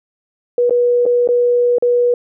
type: tone with dropouts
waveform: sine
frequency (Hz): 485.3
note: B4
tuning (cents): -30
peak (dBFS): -10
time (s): 0.58-2.14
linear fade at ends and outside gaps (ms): 2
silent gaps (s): 0.696-0.707 / 1.055-1.062 / 1.275-1.288 / 1.784-1.824
effects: none